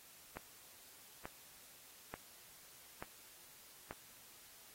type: click train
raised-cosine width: 0.5 ms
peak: -29 dBFS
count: 5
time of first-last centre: 0.37-3.91 s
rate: 1.13 Hz
effects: white hiss -60 dBFS RMS until 4.74 s + AAC 48 kbps